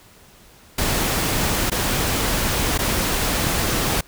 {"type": "noise with dropouts", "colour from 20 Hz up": "pink", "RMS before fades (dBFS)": -21, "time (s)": [0.78, 4.01], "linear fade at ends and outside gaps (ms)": 5, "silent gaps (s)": [[1.7, 1.716], [2.778, 2.788]], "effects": ["pink hiss -49 dBFS RMS until 4.07 s"]}